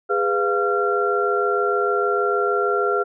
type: tone cluster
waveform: sine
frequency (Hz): 409.1 / 495.6 / 695 / 1373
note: G#4 / B4 / F5 / F6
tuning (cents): -26 / +6 / -9 / -30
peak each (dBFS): -21 / -25 / -26 / -22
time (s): 0.09-3.04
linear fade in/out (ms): 20
effects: none